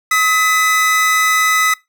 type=tone pair together; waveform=45% pulse; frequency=1271.7 / 2000 Hz; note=D#6 / B6; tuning=+37 / +21 cents; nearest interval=minor sixth; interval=784 cents; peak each=-14 dBFS; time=0.11-1.74 s; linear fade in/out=5 ms; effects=noise-tail reverb RT60 0.2 s tail -22 dB re dry